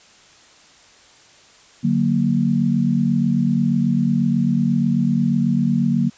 sine chord, D augmented, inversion none, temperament equal, 146.83 / 185 / 233.1 Hz, D3 / F#3 / A#3, 0 / 0 / 0 cents, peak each -21 / -20 / -18 dBFS, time 1.83-6.1 s, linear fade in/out 20 ms, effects white hiss -49 dBFS RMS until 6.17 s + resampled to 16000 Hz

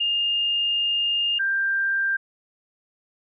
sine tone pair in turn, 2823 / 1584.4 Hz, F7 / G6, +18 / +18 cents, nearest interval minor seventh, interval 1000 cents, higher first, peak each -20 dBFS, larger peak neither, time 0-1.39 / 1.39-2.17 s, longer first, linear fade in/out 10 ms, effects none

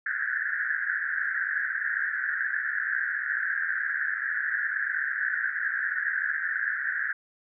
white band-pass noise, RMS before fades -29 dBFS, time 0.06-7.13 s, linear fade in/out 5 ms, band 1500 to 1800 Hz, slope 96 dB/octave, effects none

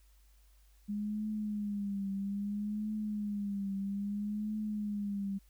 sine tone with vibrato, 204.9 Hz, G#3, 23 cents flat, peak -33 dBFS, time 0.88-5.39 s, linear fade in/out 20 ms, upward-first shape triangle, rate 0.61 Hz, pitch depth 84 cents each way, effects added 50 Hz sine -60 dBFS peak until 5.49 s + white hiss -71 dBFS RMS until 5.49 s

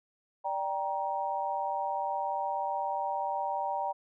sine chord, G minor, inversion second, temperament just, 588 / 784 / 940.8 Hz, D5 / G5 / Bb5, +2 / 0 / +16 cents, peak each -37 / -33 / -33 dBFS, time 0.44-3.93 s, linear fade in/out 20 ms, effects none

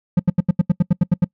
triangle tone bursts, 176.2 Hz, F3, 16 cents sharp, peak -8 dBFS, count 11, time 0.17-1.245 s, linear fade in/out 5 ms, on 25 ms, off 80 ms, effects noise-tail reverb RT60 0.1 s tail -23 dB re dry

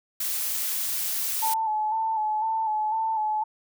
blue noise, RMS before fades -28 dBFS, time 0.2-1.54 s, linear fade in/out 5 ms
sine tone with vibrato, 873 Hz, A5, 14 cents flat, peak -23 dBFS, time 1.42-3.44 s, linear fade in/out 10 ms, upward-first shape square, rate 2 Hz, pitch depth 32 cents each way
effects none

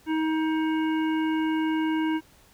harmonic tone, 316 Hz, D#4, 27 cents sharp, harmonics 1 / 3 / 5 / 7 / 9, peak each -23 / -33 / -37 / -40 / -42 dBFS, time 0.06-2.21 s, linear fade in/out 50 ms, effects pink hiss -57 dBFS RMS until 2.53 s

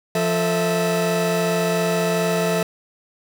40% pulse tone cluster, 173.4 / 441.4 / 651 Hz, F3 / A4 / E5, -12 / +5 / -22 cents, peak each -22 dBFS, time 0.15-2.63 s, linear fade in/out 2 ms, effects none

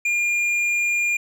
sine tone with hard clipping, 2410 Hz, D7, 44 cents sharp, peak -20 dBFS, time 0.05-1.17 s, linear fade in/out 5 ms, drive 6 dB, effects none

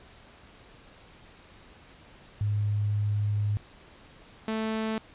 sine / sawtooth tone pair in turn, 103.83 / 220 Hz, G#2 / A3, 0 / 0 cents, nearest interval octave + minor second, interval 1300 cents, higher second, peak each -24 dBFS, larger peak neither, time 2.41-3.57 / 4.48-4.98 s, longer first, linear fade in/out 0 ms, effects pink hiss -53 dBFS RMS until 5.14 s + resampled to 8000 Hz

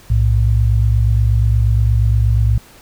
sine tone pair together, 61.56 / 110 Hz, B1 / A2, -5 / 0 cents, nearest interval minor seventh, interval 1005 cents, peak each -13 dBFS, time 0.1-2.58 s, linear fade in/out 5 ms, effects pink hiss -44 dBFS RMS until 2.81 s

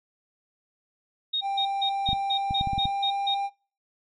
sine tone bursts, 3729 Hz, A#7, in tune, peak -23 dBFS, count 9, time 1.33-3.348 s, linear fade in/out 10 ms, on 82 ms, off 160 ms
triangle tone with pitch glide, 790 to 796.4 Hz, G5 to G5, +13 to +27 cents, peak -23 dBFS, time 1.41-3.5 s, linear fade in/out 50 ms, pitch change +14 cents, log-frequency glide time 2.23-3.2 s
clicks, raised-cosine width 5 ms, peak -19 dBFS, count 8, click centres 2.09 / 2.131 / 2.509 / 2.611 / 2.673 / 2.733 / 2.78 / 2.855 s
effects noise-tail reverb RT60 0.4 s tail -24 dB re dry + MP3 48 kbps

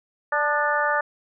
harmonic tone with a mistuned harmonic, 293.7 Hz, D4, in tune, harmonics 2 / 3 / 4 / 5 / 6, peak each -26 / -26 / -26 / -26 / -26 dBFS, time 0.32-1.01 s, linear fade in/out 5 ms, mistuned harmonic 4, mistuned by +41 cents, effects none

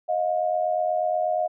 sine tone pair together, 626.7 / 715 Hz, D#5 / F5, +12 / +41 cents, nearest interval major second, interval 229 cents, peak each -24 dBFS, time 0.08-1.48 s, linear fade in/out 20 ms, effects none

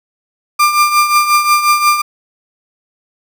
35% pulse tone with tremolo, 1193 Hz, D6, 27 cents sharp, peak -4 dBFS, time 0.59-2.02 s, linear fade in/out 10 ms, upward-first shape triangle, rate 5.6 Hz, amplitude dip 70%, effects none

